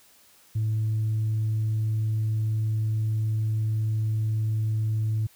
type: tone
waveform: sine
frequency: 109.2 Hz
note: A2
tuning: 13 cents flat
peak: -21 dBFS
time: 0.55-5.27 s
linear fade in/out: 10 ms
effects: tanh soft clip ceiling -20 dBFS + white hiss -57 dBFS RMS until 5.35 s